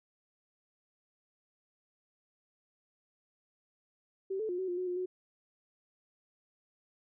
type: tone with pitch steps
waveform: sine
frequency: 384.8 / 436.5 / 357 / 375.5 / 353.6 / 366.4 / 357.1 / 367 Hz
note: G4 / A4 / F4 / F#4 / F4 / F#4 / F4 / F#4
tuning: -32 / -14 / +38 / +26 / +22 / -17 / +39 / -14 cents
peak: -32 dBFS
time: 4.3-5.06 s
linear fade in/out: 10 ms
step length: 95 ms
effects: none